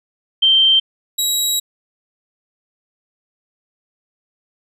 sine / 20% pulse tone pair in turn, 3135 / 3861 Hz, G7 / B7, -1 / -40 cents, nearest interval major third, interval 361 cents, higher second, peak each -9 / -10 dBFS, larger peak first, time 0.42-0.8 / 1.18-1.6 s, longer second, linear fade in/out 10 ms, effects none

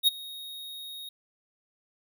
square tone with ADSR envelope, 3750 Hz, A#7, 10 cents sharp, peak -17 dBFS, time 0.03-1.09 s, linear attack 45 ms, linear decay 19 ms, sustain -22 dB, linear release 4 ms, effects none

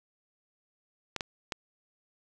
clicks, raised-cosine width 0.2 ms, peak -15 dBFS, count 3, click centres 1.163 / 1.208 / 1.522 s, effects none

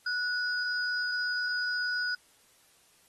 sine tone pair together, 1471 / 4948 Hz, F#6 / D#8, -11 / -10 cents, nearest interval octave + major sixth, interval 2101 cents, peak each -29 / -35 dBFS, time 0.06-2.15 s, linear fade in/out 5 ms, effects white hiss -63 dBFS RMS until 3.08 s + AAC 32 kbps

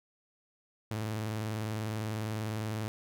sawtooth tone with vibrato, 108.3 Hz, A2, 27 cents flat, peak -29 dBFS, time 0.91-2.88 s, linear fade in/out 0 ms, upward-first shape sine, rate 20 Hz, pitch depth 90 cents each way, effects none

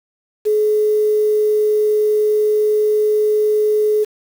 sine tone with quantisation, 425.1 Hz, G#4, 40 cents sharp, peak -12 dBFS, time 0.45-4.05 s, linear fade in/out 20 ms, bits 6, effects none

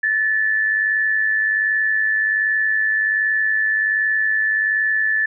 sine tone pair together, 1744.7 / 1846 Hz, A6 / A#6, -15 / -17 cents, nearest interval minor second, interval 98 cents, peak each -16 / -26 dBFS, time 0.03-5.26 s, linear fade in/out 5 ms, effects none

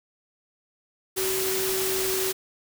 sine tone in noise, 379.3 Hz, F#4, 43 cents sharp, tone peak -27 dBFS, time 1.16-2.33 s, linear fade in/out 20 ms, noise white, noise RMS -28 dBFS, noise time 1.16-2.33 s, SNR -2 dB, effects none

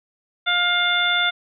harmonic tone, 706 Hz, F5, 19 cents sharp, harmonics 1 / 2 / 3 / 4 / 5, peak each -27 / -21 / -24 / -32 / -21 dBFS, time 0.46-1.31 s, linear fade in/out 20 ms, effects none

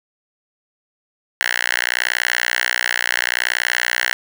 5% pulse tone with high-pass filter, 60.7 Hz, B1, 29 cents flat, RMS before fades -20 dBFS, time 1.41-4.13 s, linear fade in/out 0 ms, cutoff 1700 Hz, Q 2.4, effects none

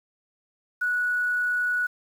sine tone with quantisation, 1469 Hz, F#6, 13 cents flat, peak -22 dBFS, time 0.81-1.87 s, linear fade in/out 10 ms, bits 8, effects none

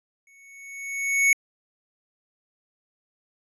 square tone with exponential growth, 2217 Hz, C#7, in tune, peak -15 dBFS, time 0.27-1.33 s, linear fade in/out 2 ms, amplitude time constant 230 ms, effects resampled to 24000 Hz

